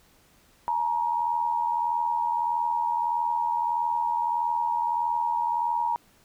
sine tone pair together, 863 / 944.6 Hz, A5 / A#5, -34 / +23 cents, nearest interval major second, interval 157 cents, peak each -30 / -24 dBFS, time 0.68-5.96 s, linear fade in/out 0 ms, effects pink hiss -60 dBFS RMS until 6.24 s

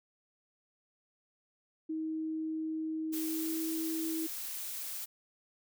sine tone with pitch glide, 316.6 to 322.3 Hz, D#4 to E4, +30 to -39 cents, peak -33 dBFS, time 1.89-4.27 s, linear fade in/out 10 ms, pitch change +31 cents, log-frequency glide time 3.14-3.57 s
blue noise, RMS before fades -40 dBFS, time 3.12-5.06 s, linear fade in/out 20 ms
effects none

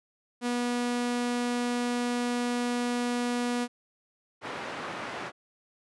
sawtooth tone, 242.7 Hz, B3, 30 cents flat, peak -23 dBFS, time 0.41-3.68 s, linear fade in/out 50 ms
white band-pass noise, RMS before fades -37 dBFS, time 4.41-5.32 s, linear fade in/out 50 ms, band 160 to 1600 Hz, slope 12 dB/octave
effects resampled to 24000 Hz

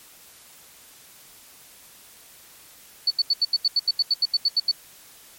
sine tone bursts, 4472 Hz, C#8, 14 cents sharp, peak -16 dBFS, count 15, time 3.07-4.715 s, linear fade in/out 5 ms, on 35 ms, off 80 ms, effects white hiss -49 dBFS RMS until 5.38 s + MP3 64 kbps

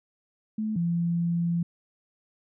sine tone pair in turn, 216.4 / 170.48 Hz, A3 / F3, -29 / -41 cents, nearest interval major third, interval 412 cents, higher first, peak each -26 / -23 dBFS, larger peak second, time 0.58-0.76 / 0.76-1.63 s, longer second, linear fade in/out 5 ms, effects none

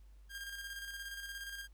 sawtooth tone with tremolo, 1608 Hz, G6, 44 cents sharp, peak -38 dBFS, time 0.29-1.68 s, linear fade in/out 50 ms, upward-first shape square, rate 17 Hz, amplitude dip 40%, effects added 50 Hz sine -55 dBFS peak until 1.73 s + pink hiss -75 dBFS RMS until 1.73 s

